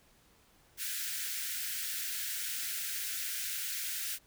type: high-pass noise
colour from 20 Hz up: white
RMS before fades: -37 dBFS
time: 0.77-4.19 s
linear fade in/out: 50 ms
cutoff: 1400 Hz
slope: 96 dB/octave
effects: pink hiss -65 dBFS RMS until 4.26 s